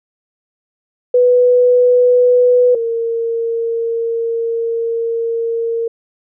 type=tone pair in turn; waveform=sine; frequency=493.9 / 460.5 Hz; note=B4 / A#4; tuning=0 / -21 cents; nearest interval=minor second; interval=121 cents; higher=first; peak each=-7 / -15 dBFS; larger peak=first; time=1.14-2.75 / 2.75-5.88 s; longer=second; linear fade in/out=5 ms; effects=none